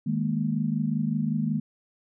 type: chord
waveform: sine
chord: D# suspended fourth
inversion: none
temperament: equal with one note detuned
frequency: 156.28 / 207.7 / 233.1 Hz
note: D#3 / G#3 / A#3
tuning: +8 / 0 / 0 cents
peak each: -28 dBFS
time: 0.06-1.6 s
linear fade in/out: 10 ms
effects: none